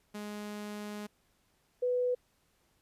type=tone pair in turn; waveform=sawtooth / sine; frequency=208.4 / 495.7 Hz; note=G#3 / B4; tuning=+6 / +6 cents; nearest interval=octave + minor third; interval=1500 cents; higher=second; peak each=-35 / -27 dBFS; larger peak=second; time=0.14-1.07 / 1.82-2.15 s; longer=first; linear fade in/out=10 ms; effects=pink hiss -72 dBFS RMS until 2.81 s + resampled to 32000 Hz